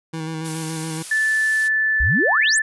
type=tone with vibrato; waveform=25% pulse; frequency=160 Hz; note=D#3; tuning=49 cents sharp; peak=-22 dBFS; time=0.13-1.03 s; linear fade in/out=10 ms; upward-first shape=square; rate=7.1 Hz; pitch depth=21 cents each way
type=noise; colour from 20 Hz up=blue; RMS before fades=-30 dBFS; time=0.44-1.69 s; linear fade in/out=20 ms
type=tone; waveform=sine; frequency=1751 Hz; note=A6; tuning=9 cents flat; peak=-16 dBFS; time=1.11-2.62 s; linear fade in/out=5 ms
type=exponential sweep; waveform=sine; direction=up; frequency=52.2 to 9420 Hz; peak=-18 dBFS; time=2-2.59 s; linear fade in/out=5 ms
effects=resampled to 24000 Hz